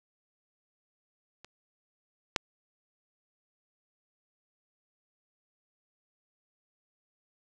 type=clicks; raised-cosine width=0.2 ms; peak=-30 / -8 dBFS; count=2; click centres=1.446 / 2.362 s; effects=none